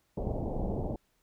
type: low-pass noise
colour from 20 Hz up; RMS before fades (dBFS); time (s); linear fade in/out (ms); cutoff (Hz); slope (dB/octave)
pink; -33; 0.17-0.96; 5; 790; 48
effects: pink hiss -73 dBFS RMS until 1.22 s